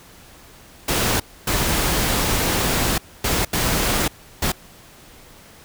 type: noise bursts at uneven times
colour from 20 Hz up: pink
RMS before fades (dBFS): -20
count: 5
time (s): 0.88-1.2 / 1.47-2.98 / 3.24-3.45 / 3.53-4.08 / 4.42-4.52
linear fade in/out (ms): 5
effects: pink hiss -46 dBFS RMS until 5.64 s